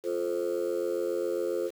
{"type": "chord", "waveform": "sine", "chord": "F major", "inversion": "none", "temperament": "just", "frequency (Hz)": [349.2, 436.5, 523.8], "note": ["F4", "A4", "C5"], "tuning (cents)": [0, -14, 2], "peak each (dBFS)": -30, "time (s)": [0.03, 1.71], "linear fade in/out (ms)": 50, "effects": ["tanh soft clip ceiling -22 dBFS", "8-bit"]}